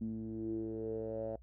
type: tone with low-pass filter sweep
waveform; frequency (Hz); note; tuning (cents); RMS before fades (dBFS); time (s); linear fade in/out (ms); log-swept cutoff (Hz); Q
10% pulse; 110.9; A2; +14; -39; 0.01-1.36; 5; 230 to 620; 6.4
effects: noise-tail reverb RT60 0.1 s tail -22 dB re dry + added 60 Hz sine -54 dBFS peak until 1.42 s